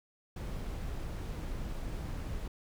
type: noise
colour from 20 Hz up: brown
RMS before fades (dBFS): -38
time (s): 0.36-2.48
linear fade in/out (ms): 5
effects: none